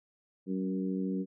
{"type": "harmonic tone with a mistuned harmonic", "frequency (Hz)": 94, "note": "F#2", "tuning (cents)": 28, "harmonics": [2, 3, 4, 5], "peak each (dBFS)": [-32, -35, -40, -43], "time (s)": [0.46, 1.26], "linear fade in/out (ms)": 50, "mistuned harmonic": 2, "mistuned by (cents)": 19, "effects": []}